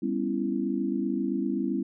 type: chord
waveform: sine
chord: C# half-diminished seventh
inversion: second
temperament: just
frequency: 199.57 / 249.5 / 277.2 / 332.6 Hz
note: G3 / B3 / C#4 / E4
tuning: +31 / +18 / 0 / +16 cents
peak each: -31 dBFS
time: 0.02-1.83 s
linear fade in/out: 10 ms
effects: none